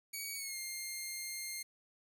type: tone with pitch glide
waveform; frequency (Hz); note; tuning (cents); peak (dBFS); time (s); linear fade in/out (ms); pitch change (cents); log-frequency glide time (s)
10% pulse; 2256 to 2117; C#7 to C7; +30 to +20; -31; 0.13-1.63; 10; -110; 0.35-0.57
effects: 11-bit